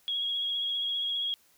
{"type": "tone with vibrato", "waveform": "sine", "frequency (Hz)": 3306, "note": "G#7", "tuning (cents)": -9, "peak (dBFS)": -28, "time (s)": [0.08, 1.34], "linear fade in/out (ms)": 0, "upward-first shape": "triangle", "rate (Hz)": 15, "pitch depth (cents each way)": 30, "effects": ["white hiss -64 dBFS RMS until 1.57 s"]}